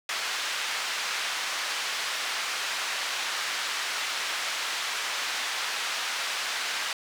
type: band-pass noise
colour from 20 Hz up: pink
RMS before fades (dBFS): -31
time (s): 0.09-6.93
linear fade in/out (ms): 2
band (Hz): 1300 to 5600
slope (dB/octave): 12
effects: none